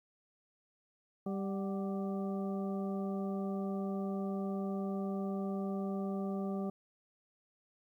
harmonic tone with a mistuned harmonic, 196 Hz, G3, in tune, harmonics 1 / 2 / 3 / 4 / 6, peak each -35 / -41 / -45 / -47 / -51 dBFS, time 1.26-6.7 s, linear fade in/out 5 ms, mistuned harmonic 4, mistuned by -66 cents, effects 12-bit

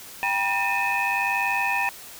sine tone cluster, 789 / 962 / 1807 / 2476 / 2577 Hz, G5 / B5 / A6 / D#7 / E7, +11 / -46 / +46 / -9 / -40 cents, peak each -27 dBFS, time 0.23-1.89 s, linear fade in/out 0 ms, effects tanh soft clip ceiling -14 dBFS + white hiss -42 dBFS RMS until 2.19 s

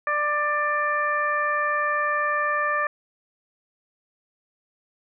harmonic tone, 592 Hz, D5, 14 cents sharp, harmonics 1 / 2 / 3 / 4, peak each -29 / -24 / -25 / -36 dBFS, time 0.07-2.87 s, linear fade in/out 2 ms, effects none

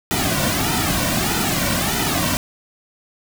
pink noise with flanger, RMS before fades -20 dBFS, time 0.11-2.37 s, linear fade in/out 0 ms, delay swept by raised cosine 1.8 to 2.41 ms, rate 1.6 Hz, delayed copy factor -0.8, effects none

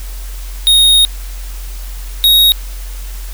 square tone pair in turn, 3729 / 3768 Hz, A#7 / A#7, 0 / +18 cents, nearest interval unison, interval 18 cents, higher second, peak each -6 dBFS, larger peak neither, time 0.67-1.05 / 2.24-2.52 s, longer first, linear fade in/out 0 ms, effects added 44 Hz sine -22 dBFS peak until 3.33 s + white hiss -35 dBFS RMS until 3.33 s

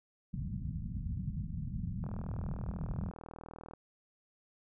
white low-pass noise, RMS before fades -38 dBFS, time 0.33-3.11 s, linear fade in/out 10 ms, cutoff 200 Hz, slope 48 dB/octave
click train, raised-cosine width 1 ms, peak -33 dBFS, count 69, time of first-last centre 2.04-3.736 s, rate 40.1 Hz
effects none

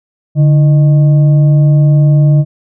sine tone with frequency modulation, 146.83 Hz, D3, in tune, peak -4 dBFS, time 0.35-2.45 s, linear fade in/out 50 ms, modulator 472 Hz, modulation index 0.25, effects none

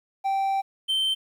triangle tone pair in turn, 780 / 3109 Hz, G5 / G7, -9 / -15 cents, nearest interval 2 octaves, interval 2394 cents, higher second, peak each -20 dBFS, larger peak neither, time 0.24-0.62 / 0.88-1.15 s, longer first, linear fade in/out 20 ms, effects 10-bit

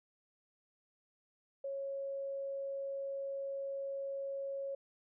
sine tone, 550 Hz, C#5, 14 cents flat, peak -37 dBFS, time 1.64-4.75 s, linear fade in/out 5 ms, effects none

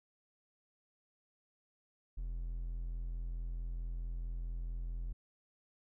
triangle tone, 42.28 Hz, E1, 45 cents sharp, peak -35 dBFS, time 2.17-5.13 s, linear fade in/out 10 ms, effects none

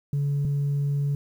sine tone pair in turn, 142.5 / 142.5 Hz, C#3 / C#3, +48 / +48 cents, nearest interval unison, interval 0 cents, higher neither, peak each -20 dBFS, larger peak neither, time 0.13-0.45 / 0.45-1.15 s, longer second, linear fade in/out 2 ms, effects tanh soft clip ceiling -20 dBFS + 9-bit

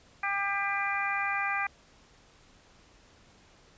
harmonic tone, 398.6 Hz, G4, 29 cents sharp, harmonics 2 / 3 / 4 / 5 / 6, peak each -34 / -34 / -34 / -34 / -34 dBFS, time 0.23-1.67 s, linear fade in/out 5 ms, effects pink hiss -59 dBFS RMS until 3.77 s + resampled to 16000 Hz

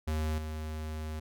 square tone with level steps, 77.78 Hz, D#2, in tune, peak -30 / -36 dBFS, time 0.07-1.2 s, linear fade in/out 10 ms, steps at 0.38 s, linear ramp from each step 2 ms, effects none

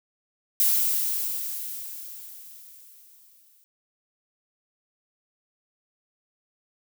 violet noise with exponential decay, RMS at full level -20 dBFS, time 0.6-3.64 s, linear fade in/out 0 ms, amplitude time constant 660 ms, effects none

